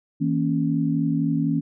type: chord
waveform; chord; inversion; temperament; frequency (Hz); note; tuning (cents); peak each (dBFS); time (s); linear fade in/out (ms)
sine; A# diminished; second; equal with one note detuned; 161.42 / 233.1 / 277.2; E3 / A#3 / C#4; -36 / 0 / 0; -23 / -26 / -23; 0.2-1.61; 20
effects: none